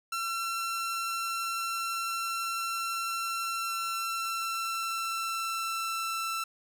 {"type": "tone with pitch glide", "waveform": "sawtooth", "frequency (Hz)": [1353, 1334.4], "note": ["E6", "E6"], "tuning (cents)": [45, 21], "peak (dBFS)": -27, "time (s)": [0.12, 6.44], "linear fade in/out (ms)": 5, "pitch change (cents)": -24, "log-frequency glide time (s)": [3.39, 6.32], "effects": []}